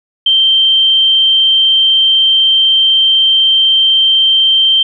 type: tone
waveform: sine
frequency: 3136 Hz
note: G7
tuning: in tune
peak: -6 dBFS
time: 0.26-4.83 s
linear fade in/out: 5 ms
effects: none